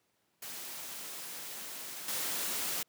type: noise with level steps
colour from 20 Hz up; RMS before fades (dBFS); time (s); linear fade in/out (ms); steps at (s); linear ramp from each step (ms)
white; -43 / -35; 0.42-2.83; 5; 2.08; 2
effects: pink hiss -75 dBFS RMS until 2.88 s + high-pass 150 Hz 12 dB/octave